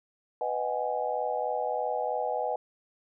sine chord, G# minor seventh, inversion first, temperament just, 498.4 / 623 / 747.5 / 830.6 Hz, B4 / D#5 / F#5 / G#5, +16 / +2 / +17 / 0 cents, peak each -33 dBFS, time 0.41-2.56 s, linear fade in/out 2 ms, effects none

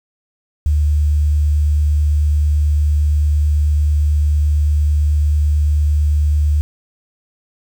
sine tone with vibrato, 74.6 Hz, D2, 28 cents sharp, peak -11 dBFS, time 0.66-6.61 s, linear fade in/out 0 ms, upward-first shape sine, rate 9 Hz, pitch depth 8 cents each way, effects 7-bit

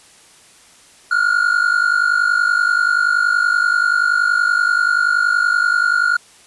triangle tone pair together, 1397.5 / 1448 Hz, F6 / F#6, +1 / -38 cents, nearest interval minor second, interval 61 cents, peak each -14 dBFS, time 1.11-6.17 s, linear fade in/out 5 ms, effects white hiss -47 dBFS RMS until 6.46 s + resampled to 24000 Hz

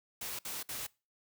white noise bursts, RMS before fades -40 dBFS, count 3, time 0.21-0.868 s, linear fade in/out 5 ms, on 180 ms, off 59 ms, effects noise-tail reverb RT60 0.3 s tail -23 dB re dry

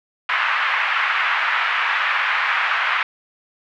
pink band-pass noise, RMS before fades -20 dBFS, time 0.29-3.03 s, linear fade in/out 2 ms, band 1100 to 2500 Hz, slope 24 dB/octave, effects none

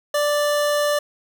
square tone pair together, 587.5 / 1175 Hz, D5 / D6, +1 / +1 cents, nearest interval octave, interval 1200 cents, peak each -19 / -27 dBFS, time 0.14-0.99 s, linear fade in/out 5 ms, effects 8-bit

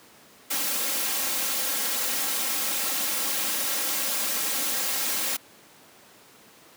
white noise with comb filter, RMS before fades -27 dBFS, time 0.5-5.37 s, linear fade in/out 10 ms, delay 3.7 ms, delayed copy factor +0.65, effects pink hiss -52 dBFS RMS until 6.76 s + high-pass 200 Hz 12 dB/octave

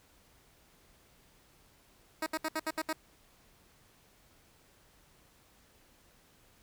10% pulse tone bursts, 315.7 Hz, D#4, 25 cents sharp, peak -23 dBFS, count 7, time 2.22-2.93 s, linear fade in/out 5 ms, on 44 ms, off 67 ms, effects pink hiss -64 dBFS RMS until 6.62 s

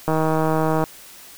click train, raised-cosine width 1 ms, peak -7 dBFS, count 121, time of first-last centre 0.08-0.839 s, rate 158 Hz, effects white hiss -43 dBFS RMS until 1.37 s

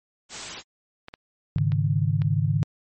white noise, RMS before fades -34 dBFS, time 0.29-0.63 s, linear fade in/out 50 ms
clicks, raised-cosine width 0.3 ms, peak -23 dBFS, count 5, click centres 1.084 / 1.139 / 1.584 / 1.72 / 2.219 s
sine chord, Ab suspended fourth, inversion none, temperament equal, 103.83 / 138.59 / 155.56 Hz, Ab2 / Db3 / Eb3, 0 / 0 / 0 cents, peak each -24 dBFS, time 1.56-2.63 s, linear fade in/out 0 ms
effects MP3 32 kbps

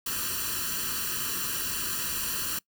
white noise with comb filter, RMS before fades -31 dBFS, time 0.06-2.59 s, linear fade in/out 5 ms, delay 0.69 ms, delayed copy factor +1, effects noise-tail reverb RT60 0.1 s tail -23 dB re dry

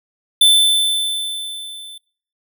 square tone with level ramp, 3529 Hz, A7, 4 cents sharp, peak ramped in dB -7 to -34 dBFS, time 0.41-1.98 s, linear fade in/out 5 ms, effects noise-tail reverb RT60 0.6 s tail -24 dB re dry

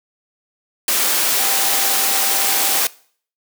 sine tone in noise, 784 Hz, G5, in tune, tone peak -28 dBFS, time 1.39-2.8 s, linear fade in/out 2 ms, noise white, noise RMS -17 dBFS, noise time 0.88-2.87 s, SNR -14 dB, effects noise-tail reverb RT60 0.5 s tail -21 dB re dry + high-pass 300 Hz 12 dB/octave

